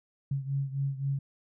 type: beating tone pair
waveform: sine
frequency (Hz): 136.9 / 140.7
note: C#3 / C#3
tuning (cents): -21 / +26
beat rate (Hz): 3.8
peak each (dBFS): -30 / -34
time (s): 0.31-1.19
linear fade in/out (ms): 5
effects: none